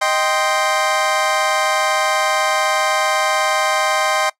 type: chord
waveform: 25% pulse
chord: C minor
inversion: first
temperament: equal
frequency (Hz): 622.3 / 784 / 1046.5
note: Eb5 / G5 / C6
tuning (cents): 0 / 0 / 0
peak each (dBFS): -16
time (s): 0.01-4.3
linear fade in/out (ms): 10
effects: noise-tail reverb RT60 0.1 s tail -20 dB re dry + low-pass 10000 Hz 12 dB/octave